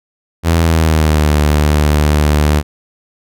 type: tone with pitch glide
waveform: sawtooth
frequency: 83 to 74.8 Hz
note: E2 to D2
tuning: +12 to +32 cents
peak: -5 dBFS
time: 0.43-2.63 s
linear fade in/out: 50 ms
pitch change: -180 cents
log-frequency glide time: 0.61-1.29 s
effects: none